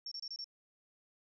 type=tone bursts; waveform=sine; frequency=5470 Hz; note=F8; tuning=37 cents flat; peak=-40 dBFS; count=5; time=0.06-0.443 s; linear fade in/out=2 ms; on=55 ms; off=27 ms; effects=none